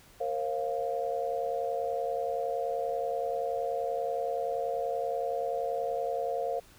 sine chord, Bb suspended second, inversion none, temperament equal with one note detuned, 466.2 / 536.7 / 698.5 Hz, Bb4 / C5 / F5, 0 / +44 / 0 cents, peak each -34 / -33 / -33 dBFS, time 0.2-6.6 s, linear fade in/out 10 ms, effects pink hiss -57 dBFS RMS until 6.78 s

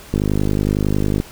click train, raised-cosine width 3 ms, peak -5 dBFS, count 55, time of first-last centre 0.14-1.201 s, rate 50.9 Hz, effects pink hiss -40 dBFS RMS until 1.31 s

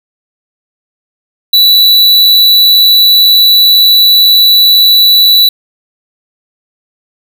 square tone, 3951 Hz, B7, in tune, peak -3 dBFS, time 1.53-5.49 s, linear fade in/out 5 ms, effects none

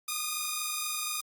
5% pulse tone pair together, 1219.8 / 1244 Hz, D#6 / D#6, -35 / -1 cents, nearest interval unison, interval 34 cents, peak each -21 / -24 dBFS, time 0.08-1.21 s, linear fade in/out 5 ms, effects Opus 48 kbps

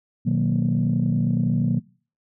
sine chord, B major seventh, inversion none, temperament equal, 123.47 / 155.56 / 185 / 233.1 Hz, B2 / D#3 / F#3 / A#3, 0 / 0 / 0 / 0 cents, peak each -23 dBFS, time 0.25-1.8 s, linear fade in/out 20 ms, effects noise-tail reverb RT60 0.4 s tail -23 dB re dry + tanh soft clip ceiling -12 dBFS

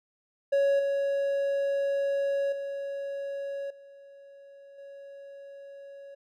triangle tone with level steps, 557 Hz, C#5, 8 cents sharp, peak -19 / -23 / -30 / -46 / -41 dBFS, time 0.52-6.15 s, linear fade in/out 10 ms, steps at 0.79 / 2.52 / 3.7 / 4.78 s, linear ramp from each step 5 ms, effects none

